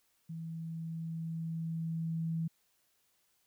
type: tone with level ramp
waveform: sine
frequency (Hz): 163.5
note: E3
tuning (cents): -14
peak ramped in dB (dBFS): -39 to -31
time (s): 0.29-2.48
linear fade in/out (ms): 10
effects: white hiss -74 dBFS RMS until 3.46 s